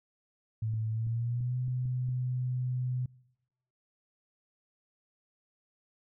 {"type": "tone with pitch glide", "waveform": "sine", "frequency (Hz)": [110.4, 126.09], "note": ["A2", "B2"], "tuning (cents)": [6, 36], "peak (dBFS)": -29, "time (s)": [0.62, 3.06], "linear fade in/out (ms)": 5, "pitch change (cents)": 230, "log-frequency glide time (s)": [0.91, 1.57]}
{"type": "clicks", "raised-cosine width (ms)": 5, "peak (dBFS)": -34, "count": 6, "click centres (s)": [0.738, 1.069, 1.407, 1.681, 1.856, 2.089]}
{"effects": ["noise-tail reverb RT60 0.9 s tail -25 dB re dry"]}